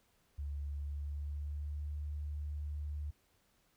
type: tone with pitch glide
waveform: sine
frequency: 71.7 to 73.97 Hz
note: D2 to D2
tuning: -41 to +13 cents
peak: -37 dBFS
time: 0.38-3.11 s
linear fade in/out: 10 ms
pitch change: +54 cents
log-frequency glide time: 0.66-1.91 s
effects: pink hiss -73 dBFS RMS until 3.76 s